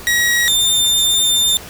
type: tone pair in turn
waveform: sawtooth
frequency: 1906 / 3598 Hz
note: A#6 / A7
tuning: +38 / +38 cents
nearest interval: major seventh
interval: 1100 cents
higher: second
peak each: -9 dBFS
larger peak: neither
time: 0.07-0.48 / 0.48-1.57 s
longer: second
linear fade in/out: 0 ms
effects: pink hiss -34 dBFS RMS until 1.69 s